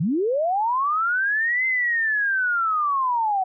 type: linear two-way sweep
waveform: sine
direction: up then down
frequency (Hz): 135 to 2079 to 736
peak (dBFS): -19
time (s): 0-3.44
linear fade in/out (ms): 10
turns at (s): 1.66
effects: none